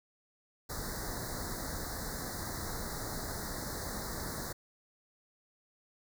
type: band-stop noise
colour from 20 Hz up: pink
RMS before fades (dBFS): -39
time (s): 0.69-4.53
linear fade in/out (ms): 10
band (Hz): 2000 to 3900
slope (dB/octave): 96
effects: none